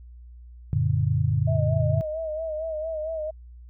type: chord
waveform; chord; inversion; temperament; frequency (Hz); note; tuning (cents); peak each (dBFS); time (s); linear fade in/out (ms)
sine; Gb augmented; none; just; 92.5 / 115.62 / 144.53; Gb2 / Bb2 / D3; 0 / -14 / -27; -25 / -24 / -24; 0.73-2.01; 0
type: tone with vibrato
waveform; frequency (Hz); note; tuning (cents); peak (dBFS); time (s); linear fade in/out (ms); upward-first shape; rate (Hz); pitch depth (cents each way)
sine; 632; D#5; +27; -27; 1.47-3.31; 10; sine; 4.4; 60
effects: added 60 Hz sine -42 dBFS peak until 3.69 s